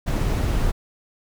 brown noise, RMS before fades -21 dBFS, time 0.06-0.72 s, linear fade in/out 20 ms, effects none

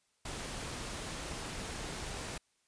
pink noise, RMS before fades -41 dBFS, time 0.25-2.38 s, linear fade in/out 5 ms, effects white hiss -75 dBFS RMS until 2.67 s + resampled to 22050 Hz

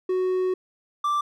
triangle tone pair in turn, 370 / 1174 Hz, F#4 / D6, 0 / -1 cents, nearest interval octave + minor sixth, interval 1999 cents, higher second, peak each -19 dBFS, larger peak neither, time 0.09-0.54 / 1.04-1.21 s, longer first, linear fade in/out 5 ms, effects none

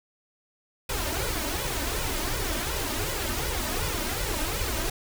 pink noise with flanger, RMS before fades -29 dBFS, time 0.89-4.9 s, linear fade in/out 5 ms, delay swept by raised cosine 2 to 3.3 ms, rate 2.7 Hz, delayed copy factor +0.75, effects none

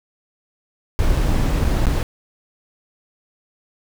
brown noise with dropouts, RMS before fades -17 dBFS, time 0.99-2.03 s, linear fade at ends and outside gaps 0 ms, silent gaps 1.168-1.173 / 1.644-1.648 / 1.857-1.868 s, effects none

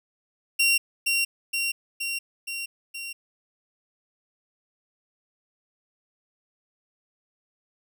sawtooth tone with echo, 2750 Hz, F7, 27 cents flat, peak -15 dBFS, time 0.59-0.78 s, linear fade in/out 10 ms, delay 470 ms, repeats 5, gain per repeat -3 dB, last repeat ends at 3.13 s, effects none

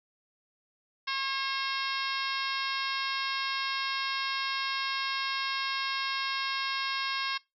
harmonic tone, 540 Hz, C#5, 45 cents flat, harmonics 2 / 3 / 4 / 5 / 6 / 7 / 8 / 9 / 10, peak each -35 / -37 / -38 / -39 / -40 / -40 / -41 / -42 / -42 dBFS, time 1.07-7.38 s, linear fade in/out 10 ms, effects noise-tail reverb RT60 0.2 s tail -21 dB re dry

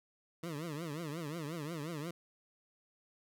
20% pulse tone with vibrato, 157.4 Hz, D#3, 20 cents sharp, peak -34 dBFS, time 0.43-2.11 s, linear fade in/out 5 ms, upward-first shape triangle, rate 5.6 Hz, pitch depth 210 cents each way, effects none

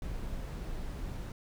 brown noise, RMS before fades -38 dBFS, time 0.02-1.32 s, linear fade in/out 2 ms, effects none

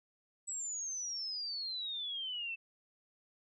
sine exponential sweep, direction down, 7902 to 2637 Hz, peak -37 dBFS, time 0.47-2.56 s, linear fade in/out 20 ms, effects none

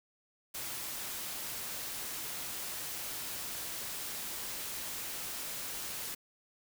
white noise, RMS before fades -40 dBFS, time 0.54-6.15 s, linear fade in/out 10 ms, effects none

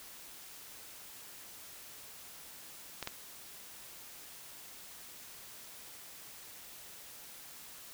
clicks, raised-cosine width 0.2 ms, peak -20 / -19 dBFS, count 2, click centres 3.027 / 3.074 s, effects white hiss -51 dBFS RMS until 7.93 s

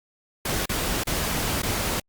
pink noise with dropouts, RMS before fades -26 dBFS, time 0.45-2 s, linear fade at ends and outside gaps 5 ms, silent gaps 0.658-0.692 / 1.036-1.069 / 1.621-1.631 s, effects Opus 48 kbps

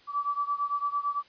sine beating tone pair, 1151 / 1159.9 Hz, D6 / D6, -35 / -22 cents, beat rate 8.9 Hz, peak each -29 / -31 dBFS, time 0.07-1.23 s, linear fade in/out 50 ms, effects white hiss -58 dBFS RMS until 1.28 s + resampled to 11025 Hz

